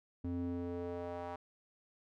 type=tone with band-pass filter sweep; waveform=square; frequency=87.31 Hz; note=F2; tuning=in tune; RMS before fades=-40 dBFS; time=0.24-1.36 s; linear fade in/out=5 ms; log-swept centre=210 to 840 Hz; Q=2.1; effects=none